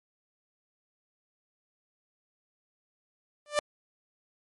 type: tone with exponential growth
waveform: sawtooth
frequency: 592 Hz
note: D5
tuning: 14 cents sharp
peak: -16 dBFS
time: 3.46-3.59 s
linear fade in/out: 0 ms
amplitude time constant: 28 ms
effects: MP3 48 kbps